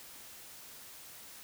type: silence
effects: white hiss -51 dBFS RMS until 1.43 s